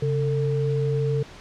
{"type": "tone pair together", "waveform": "sine", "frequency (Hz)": [137.27, 447.8], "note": ["C#3", "A4"], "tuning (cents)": [-17, 30], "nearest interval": "octave + minor sixth", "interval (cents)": 2047, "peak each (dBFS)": [-22, -25], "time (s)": [0.02, 1.23], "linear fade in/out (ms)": 5, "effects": ["pink hiss -44 dBFS RMS until 1.4 s", "low-pass 5000 Hz 12 dB/octave"]}